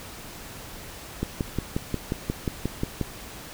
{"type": "click train", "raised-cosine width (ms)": 3, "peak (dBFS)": -12, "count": 11, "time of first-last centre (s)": [1.23, 3.013], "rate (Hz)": 5.61, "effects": ["pink hiss -41 dBFS RMS until 3.53 s"]}